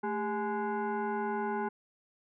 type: tone with frequency modulation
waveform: sine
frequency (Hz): 219.3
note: A3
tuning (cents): -6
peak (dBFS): -30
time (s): 0.03-1.69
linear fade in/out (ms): 10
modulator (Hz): 623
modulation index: 1.6
effects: none